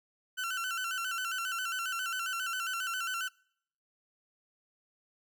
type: tone with vibrato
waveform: 30% pulse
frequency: 1435 Hz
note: F6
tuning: 47 cents sharp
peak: -30 dBFS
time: 0.37-3.29 s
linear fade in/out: 20 ms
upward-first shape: square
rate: 7.4 Hz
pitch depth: 89 cents each way
effects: noise-tail reverb RT60 0.7 s tail -26 dB re dry